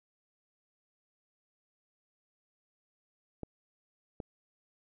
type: clicks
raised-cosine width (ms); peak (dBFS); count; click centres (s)
2; -25; 2; 3.433 / 4.202
effects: none